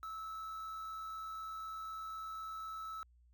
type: tone with quantisation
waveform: triangle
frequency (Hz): 1308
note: E6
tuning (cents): -14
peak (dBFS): -40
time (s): 0.03-3.03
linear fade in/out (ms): 0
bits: 10
effects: added 60 Hz sine -63 dBFS peak until 3.33 s